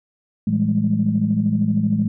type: tone cluster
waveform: sine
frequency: 112.3 / 165.9 / 198.1 / 211.1 Hz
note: A2 / E3 / G3 / G#3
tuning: +36 / +11 / +18 / +29 cents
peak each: -24 / -24 / -22 / -18 dBFS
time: 0.47-2.08 s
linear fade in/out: 5 ms
effects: tanh soft clip ceiling -6 dBFS